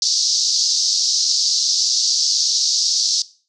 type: band-pass noise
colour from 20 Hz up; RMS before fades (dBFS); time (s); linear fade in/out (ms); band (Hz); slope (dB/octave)
pink; -18; 0.02-3.22; 2; 4400 to 6100; 48
effects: noise-tail reverb RT60 0.4 s tail -19 dB re dry